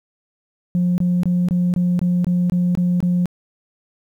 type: tone bursts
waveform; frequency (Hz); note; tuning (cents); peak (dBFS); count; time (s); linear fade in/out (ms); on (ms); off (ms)
sine; 177.6; F3; +29; -13; 10; 0.75-3.257; 0; 230; 23
effects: tanh soft clip ceiling -12 dBFS + 9-bit